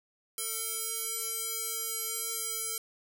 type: tone with band-pass filter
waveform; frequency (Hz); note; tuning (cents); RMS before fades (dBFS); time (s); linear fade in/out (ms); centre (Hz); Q
square; 449.9; A4; +39; -35; 0.38-2.78; 2; 11000; 1.9
effects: none